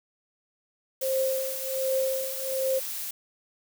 blue noise, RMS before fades -34 dBFS, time 1.01-3.11 s, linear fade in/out 5 ms
sine tone with tremolo, 529 Hz, C5, 19 cents sharp, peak -22 dBFS, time 1.01-2.8 s, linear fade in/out 20 ms, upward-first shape triangle, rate 1.3 Hz, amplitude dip 90%
effects none

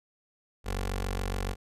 15% pulse tone with notch filter, 47.07 Hz, F#1, 30 cents sharp, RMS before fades -32 dBFS, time 0.64-1.56 s, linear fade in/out 50 ms, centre 140 Hz, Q 0.84, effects resampled to 32000 Hz

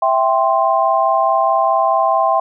sine chord, C major, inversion first, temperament equal with one note detuned, 659.3 / 784 / 1050.1 Hz, E5 / G5 / C6, 0 / 0 / +6 cents, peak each -16 dBFS, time 0.02-2.4 s, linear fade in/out 5 ms, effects none

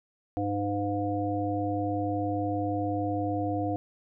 harmonic tone, 101.7 Hz, G#2, 36 cents flat, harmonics 1 / 3 / 5 / 7, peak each -33 / -30 / -35 / -32 dBFS, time 0.37-3.76 s, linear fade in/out 0 ms, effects none

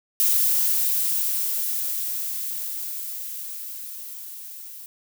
violet noise with level ramp, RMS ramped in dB -19 to -40 dBFS, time 0.2-4.86 s, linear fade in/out 0 ms, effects none

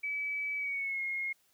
sine tone with pitch glide, 2292 to 2151 Hz, D7 to C7, -43 to +47 cents, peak -32 dBFS, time 0.03-1.33 s, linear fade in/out 10 ms, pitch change -110 cents, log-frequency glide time 0.57-1.02 s, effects white hiss -70 dBFS RMS until 1.53 s

